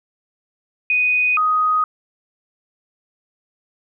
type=tone pair in turn; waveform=sine; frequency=2489 / 1250.3 Hz; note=D#7 / D#6; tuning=0 / +8 cents; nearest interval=octave; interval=1192 cents; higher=first; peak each=-14 dBFS; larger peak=neither; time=0.9-1.37 / 1.37-1.84 s; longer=neither; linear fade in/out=2 ms; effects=none